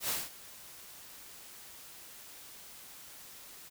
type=noise with ADSR envelope; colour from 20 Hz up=white; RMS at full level=-32 dBFS; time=0-3.7 s; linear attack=90 ms; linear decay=200 ms; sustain=-19 dB; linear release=26 ms; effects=none